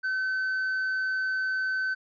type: tone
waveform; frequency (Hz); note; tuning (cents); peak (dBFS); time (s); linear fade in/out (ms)
triangle; 1527; G6; -46; -24; 0.03-1.95; 20
effects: resampled to 11025 Hz